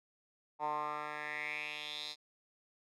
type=tone with band-pass filter sweep; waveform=10% pulse; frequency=150 Hz; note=D3; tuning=37 cents sharp; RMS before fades=-40 dBFS; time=0.59-2.16 s; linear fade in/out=50 ms; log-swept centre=880 to 4400 Hz; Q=4.7; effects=none